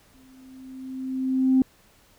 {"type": "tone with exponential growth", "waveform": "sine", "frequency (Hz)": 261.3, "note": "C4", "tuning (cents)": -2, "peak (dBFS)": -13, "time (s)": [0.14, 1.62], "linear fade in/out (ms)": 2, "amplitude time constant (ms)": 320, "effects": ["tanh soft clip ceiling -10 dBFS", "pink hiss -58 dBFS RMS until 2.18 s"]}